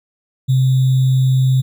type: tone with sample-and-hold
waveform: sine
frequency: 130.6 Hz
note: C3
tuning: 3 cents flat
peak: -10 dBFS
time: 0.48-1.62 s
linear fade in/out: 20 ms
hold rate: 3675 Hz
effects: none